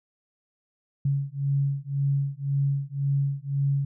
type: beating tone pair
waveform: sine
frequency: 138.59 / 140.49 Hz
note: C#3 / C#3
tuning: 0 / +24 cents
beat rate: 1.9 Hz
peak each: -26 dBFS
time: 1.05-3.85 s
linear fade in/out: 5 ms
effects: none